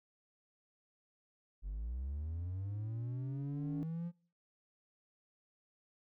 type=linear sweep; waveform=triangle; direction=up; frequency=45 to 174.61 Hz; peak=-35 dBFS; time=1.62-4.12 s; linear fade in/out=50 ms
type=tone with exponential growth; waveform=sine; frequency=284 Hz; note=C#4; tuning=42 cents sharp; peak=-35 dBFS; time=1.99-3.83 s; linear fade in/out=0 ms; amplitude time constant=400 ms
effects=noise-tail reverb RT60 0.5 s tail -26 dB re dry + tanh soft clip ceiling -30 dBFS